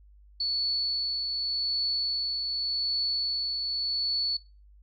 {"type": "tone with tremolo", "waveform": "sine", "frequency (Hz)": 4435, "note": "C#8", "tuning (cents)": 0, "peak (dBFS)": -24, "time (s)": [0.4, 4.37], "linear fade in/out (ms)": 5, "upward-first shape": "triangle", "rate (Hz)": 0.86, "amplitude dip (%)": 35, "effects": ["noise-tail reverb RT60 0.3 s tail -22 dB re dry", "added 50 Hz sine -52 dBFS peak until 4.82 s"]}